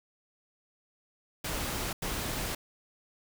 pink noise bursts at uneven times, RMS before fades -34 dBFS, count 2, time 1.44-1.93 / 2.02-2.55 s, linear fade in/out 5 ms, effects none

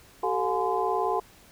sine tone cluster, 384.6 / 443 / 716 / 841 / 1026 Hz, G4 / A4 / F5 / G#5 / C6, -33 / +12 / +43 / +22 / -34 cents, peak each -30 dBFS, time 0.23-1.2 s, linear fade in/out 5 ms, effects pink hiss -54 dBFS RMS until 1.51 s

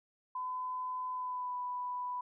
sine tone with pitch glide, 1011 to 990.8 Hz, B5 to B5, +40 to +5 cents, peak -35 dBFS, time 0.35-2.21 s, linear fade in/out 5 ms, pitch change -35 cents, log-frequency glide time 1.11-1.57 s, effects none

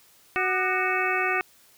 harmonic tone with a mistuned harmonic, 371.3 Hz, F#4, 6 cents sharp, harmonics 1 / 2 / 3 / 4 / 5 / 6 / 7, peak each -30 / -30 / -30 / -30 / -30 / -30 / -30 dBFS, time 0.36-1.41 s, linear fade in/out 0 ms, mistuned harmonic 3, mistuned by +140 cents, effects white hiss -57 dBFS RMS until 1.77 s

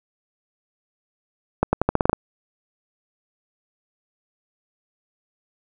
accelerating click train, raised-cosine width 1 ms, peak -3 dBFS, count 9, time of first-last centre 1.63-2.131 s, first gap 100 ms, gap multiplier 0.86, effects none

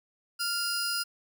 sawtooth tone pair together, 1396.9 / 4965 Hz, F6 / D#8, 0 / -5 cents, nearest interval octave + minor seventh, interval 2195 cents, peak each -28 dBFS, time 0.39-1.04 s, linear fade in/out 20 ms, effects none

